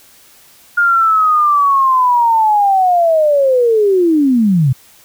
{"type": "linear sweep", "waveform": "sine", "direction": "down", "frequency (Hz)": [1421, 120.9], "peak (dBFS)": -8, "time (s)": [0.77, 4.73], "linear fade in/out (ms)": 10, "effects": ["white hiss -45 dBFS RMS until 5.04 s"]}